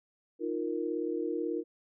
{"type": "chord", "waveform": "sine", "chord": "Eb suspended second", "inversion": "none", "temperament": "equal", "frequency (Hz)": [311.1, 349.2, 466.2], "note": ["Eb4", "F4", "Bb4"], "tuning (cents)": [0, 0, 0], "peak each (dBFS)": [-35, -34, -35], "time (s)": [0.39, 1.64], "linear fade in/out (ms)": 50, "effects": []}